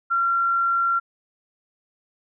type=tone; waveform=sine; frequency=1371 Hz; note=F6; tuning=32 cents flat; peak=-18 dBFS; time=0.1-1 s; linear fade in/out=20 ms; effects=none